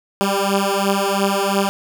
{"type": "beating tone pair", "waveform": "10% pulse", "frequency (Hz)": [196, 198.9], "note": ["G3", "G3"], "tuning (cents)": [0, 25], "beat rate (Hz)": 2.9, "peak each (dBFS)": -11, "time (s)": [0.21, 1.69], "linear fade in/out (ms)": 0, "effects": []}